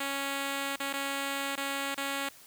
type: tone with dropouts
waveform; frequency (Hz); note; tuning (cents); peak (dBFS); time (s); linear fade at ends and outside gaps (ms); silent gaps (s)
5% pulse; 276.9; C#4; -2; -20; 0-2.29; 5; 0.76-0.8 / 0.929-0.936 / 1.557-1.575 / 1.947-1.976
effects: white hiss -54 dBFS RMS until 2.46 s